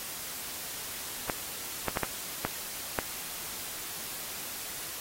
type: clicks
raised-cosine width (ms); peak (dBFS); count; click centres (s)
0.5; -13; 6; 1.298 / 1.883 / 1.972 / 2.033 / 2.45 / 2.988
effects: white hiss -39 dBFS RMS until 5 s + AAC 48 kbps